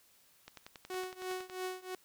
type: click train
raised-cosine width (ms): 0.2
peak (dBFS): -30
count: 12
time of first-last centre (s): 0.48-1.499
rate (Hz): 10.8
type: tone with tremolo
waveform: sawtooth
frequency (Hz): 370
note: F#4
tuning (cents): 0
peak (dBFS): -31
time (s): 0.9-1.95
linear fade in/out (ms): 2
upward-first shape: triangle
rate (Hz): 3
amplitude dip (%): 95
effects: white hiss -66 dBFS RMS until 2.04 s